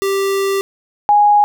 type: tone pair in turn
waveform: square / sine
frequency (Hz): 392 / 827.5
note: G4 / G#5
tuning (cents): 0 / -6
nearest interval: octave + minor second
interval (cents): 1294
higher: second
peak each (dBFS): -15 / -7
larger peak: second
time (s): 0.02-0.61 / 1.09-1.44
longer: first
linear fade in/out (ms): 0
effects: none